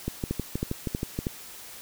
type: two click trains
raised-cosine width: 3 ms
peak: -15 / -14 dBFS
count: 8 / 4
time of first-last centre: 0.08-1.189 / 0.31-1.268 s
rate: 6.31 / 3.13 Hz
effects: white hiss -44 dBFS RMS until 1.81 s